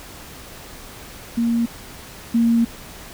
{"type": "tone pair in turn", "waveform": "sine", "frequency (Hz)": [233.1, 231.8], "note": ["A#3", "A#3"], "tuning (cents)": [0, -10], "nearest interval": "unison", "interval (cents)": 10, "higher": "first", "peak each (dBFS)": [-16, -13], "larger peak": "second", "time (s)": [[1.37, 1.66], [2.34, 2.65]], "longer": "second", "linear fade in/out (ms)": 10, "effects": ["pink hiss -39 dBFS RMS until 3.13 s"]}